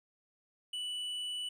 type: tone with hard clipping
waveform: triangle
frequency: 2965 Hz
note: F#7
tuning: 3 cents sharp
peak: -37 dBFS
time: 0.73-1.49 s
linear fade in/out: 5 ms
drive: 8 dB
effects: none